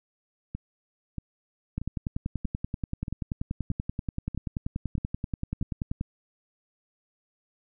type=two click trains; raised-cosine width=5 ms; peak=-21 / -17 dBFS; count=9 / 45; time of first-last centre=0.55-5.613 / 1.78-6.011 s; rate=1.58 / 10.4 Hz; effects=none